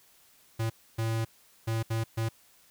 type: tone bursts at uneven times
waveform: square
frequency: 112.8 Hz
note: A2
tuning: 44 cents sharp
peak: -28 dBFS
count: 5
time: 0.59-0.7 / 0.98-1.25 / 1.67-1.83 / 1.9-2.04 / 2.17-2.29 s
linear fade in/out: 10 ms
effects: white hiss -61 dBFS RMS until 2.7 s